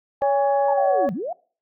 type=tone with pitch glide; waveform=sine; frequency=820 to 743.3 Hz; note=G#5 to F#5; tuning=-22 to +8 cents; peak=-20 dBFS; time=0.21-1.07 s; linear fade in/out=20 ms; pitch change=-170 cents; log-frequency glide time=0.7-0.95 s
type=harmonic tone; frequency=562 Hz; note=C#5; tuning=24 cents sharp; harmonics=1 / 2 / 3; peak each=-19 / -36 / -39 dBFS; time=0.22-1.09 s; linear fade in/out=0 ms
type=linear two-way sweep; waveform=sine; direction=down then up; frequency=931 to 160 to 749 Hz; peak=-25 dBFS; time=0.68-1.33 s; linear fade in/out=5 ms; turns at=1.13 s
effects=noise-tail reverb RT60 0.4 s tail -24 dB re dry